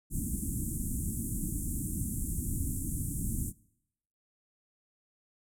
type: band-stop noise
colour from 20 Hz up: pink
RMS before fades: -33 dBFS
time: 0.1-3.53 s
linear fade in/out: 50 ms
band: 300 to 7800 Hz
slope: 48 dB/octave
effects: noise-tail reverb RT60 0.8 s tail -23 dB re dry + low-pass 12000 Hz 12 dB/octave